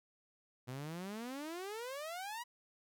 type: exponential sweep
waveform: sawtooth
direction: up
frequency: 121.7 to 987.8 Hz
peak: -38 dBFS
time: 0.67-2.44 s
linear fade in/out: 20 ms
effects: none